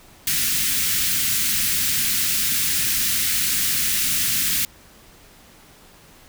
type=band-stop noise; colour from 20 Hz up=white; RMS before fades=-21 dBFS; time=0.27-4.65 s; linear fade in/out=2 ms; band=270 to 1600 Hz; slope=24 dB/octave; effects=pink hiss -49 dBFS RMS until 6.28 s